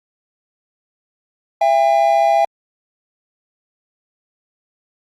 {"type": "tone pair together", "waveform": "triangle", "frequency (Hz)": [670.7, 805], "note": ["E5", "G5"], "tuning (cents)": [30, 46], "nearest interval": "minor third", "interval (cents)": 316, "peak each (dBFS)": -12, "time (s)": [1.61, 2.45], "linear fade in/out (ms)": 5, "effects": ["Opus 48 kbps"]}